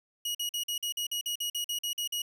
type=tone bursts; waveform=sawtooth; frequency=2900 Hz; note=F#7; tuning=35 cents flat; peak=-27 dBFS; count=14; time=0.25-2.22 s; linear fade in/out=5 ms; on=98 ms; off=46 ms; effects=none